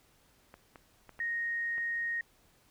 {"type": "clicks", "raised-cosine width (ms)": 0.5, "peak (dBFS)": -34, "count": 5, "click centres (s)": [0.541, 0.758, 1.093, 1.192, 1.781]}
{"type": "tone", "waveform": "sine", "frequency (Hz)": 1864.7, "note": "A#6", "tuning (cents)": 0, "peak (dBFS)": -31, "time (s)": [1.2, 2.21], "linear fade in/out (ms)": 2}
{"effects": ["pink hiss -66 dBFS RMS until 2.7 s"]}